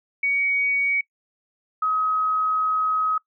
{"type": "tone pair in turn", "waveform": "sine", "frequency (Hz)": [2249, 1269.2], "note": ["C#7", "D#6"], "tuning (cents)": [24, 34], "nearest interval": "minor seventh", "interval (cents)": 990, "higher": "first", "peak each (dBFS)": -19, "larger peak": "neither", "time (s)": [[0.23, 1.01], [1.82, 3.18]], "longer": "second", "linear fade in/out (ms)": 5, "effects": ["noise-tail reverb RT60 0.1 s tail -22 dB re dry"]}